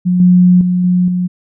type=tone with level steps; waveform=sine; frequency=180 Hz; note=F#3; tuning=47 cents flat; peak=-9 / -4 / -10 / -8 / -12 dBFS; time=0.05-1.28 s; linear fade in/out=20 ms; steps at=0.2 / 0.61 / 0.84 / 1.08 s; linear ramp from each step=2 ms; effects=none